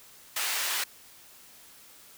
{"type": "high-pass noise", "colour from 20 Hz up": "pink", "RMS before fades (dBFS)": -30, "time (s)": [0.36, 0.84], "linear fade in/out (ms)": 5, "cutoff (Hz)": 1300, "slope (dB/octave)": 12, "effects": ["white hiss -53 dBFS RMS until 2.17 s"]}